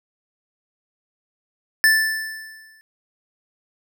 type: tone with exponential decay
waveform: square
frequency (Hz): 1760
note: A6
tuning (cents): 0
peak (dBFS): -11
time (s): 1.84-2.81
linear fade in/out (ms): 0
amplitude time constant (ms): 210
effects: none